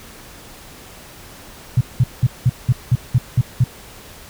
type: tone bursts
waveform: sine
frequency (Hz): 123.7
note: B2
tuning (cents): +3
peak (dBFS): -9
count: 9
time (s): 1.77-3.641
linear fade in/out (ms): 5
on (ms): 39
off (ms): 190
effects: pink hiss -40 dBFS RMS until 4.29 s